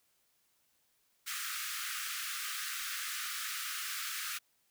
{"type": "high-pass noise", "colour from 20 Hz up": "pink", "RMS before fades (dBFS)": -39, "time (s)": [1.26, 4.39], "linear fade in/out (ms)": 20, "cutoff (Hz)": 1200, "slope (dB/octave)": 96, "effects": ["white hiss -74 dBFS RMS until 4.7 s"]}